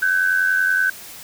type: tone pair together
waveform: sine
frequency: 1522 / 1612.5 Hz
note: F#6 / G6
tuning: +48 / +48 cents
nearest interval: minor second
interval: 100 cents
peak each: -16 / -22 dBFS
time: 0.02-0.9 s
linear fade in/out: 5 ms
effects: white hiss -38 dBFS RMS until 1.23 s